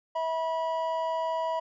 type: tone pair together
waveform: triangle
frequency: 649 / 973.9 Hz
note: E5 / B5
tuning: -27 / -24 cents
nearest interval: perfect fifth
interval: 703 cents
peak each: -28 dBFS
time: 0.15-1.6 s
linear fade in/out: 10 ms
effects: resampled to 16000 Hz